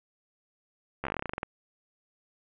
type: slowing click train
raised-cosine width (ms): 0.5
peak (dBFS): -17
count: 15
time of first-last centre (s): 1.04-1.431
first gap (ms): 13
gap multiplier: 1.11
effects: resampled to 8000 Hz + 8-bit

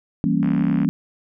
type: chord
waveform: sine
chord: E diminished seventh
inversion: none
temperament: equal with one note detuned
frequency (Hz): 166.54 / 196 / 233.1 / 277.2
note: E3 / G3 / Bb3 / Db4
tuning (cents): +18 / 0 / 0 / 0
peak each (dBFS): -22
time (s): 0.24-0.89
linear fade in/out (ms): 0
type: click train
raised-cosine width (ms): 0.5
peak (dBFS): -19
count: 29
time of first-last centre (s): 0.43-0.847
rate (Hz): 67.1
effects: none

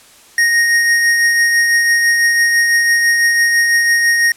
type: tone with tremolo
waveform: square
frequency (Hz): 1864.7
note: A#6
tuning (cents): 0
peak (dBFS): -9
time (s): 0.38-4.32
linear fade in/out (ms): 2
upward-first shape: triangle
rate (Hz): 6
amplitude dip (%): 35
effects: white hiss -44 dBFS RMS until 4.36 s + low-pass 11000 Hz 12 dB/octave

